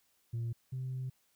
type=tone pair in turn; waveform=sine; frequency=116.54 / 129.38 Hz; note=A#2 / C3; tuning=0 / -19 cents; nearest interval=major second; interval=181 cents; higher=second; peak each=-31 / -34 dBFS; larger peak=first; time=0.33-0.53 / 0.72-1.1 s; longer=second; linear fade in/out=10 ms; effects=tanh soft clip ceiling -32 dBFS + white hiss -73 dBFS RMS until 1.35 s